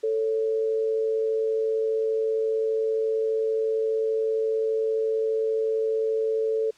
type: tone pair together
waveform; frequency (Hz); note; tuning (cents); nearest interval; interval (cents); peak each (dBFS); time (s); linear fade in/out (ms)
sine; 442.5 / 554; A4 / C#5; +10 / -1; major third; 389; -22 / -33; 0.03-6.71; 10
effects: white hiss -57 dBFS RMS until 6.77 s + low-pass 6000 Hz 12 dB/octave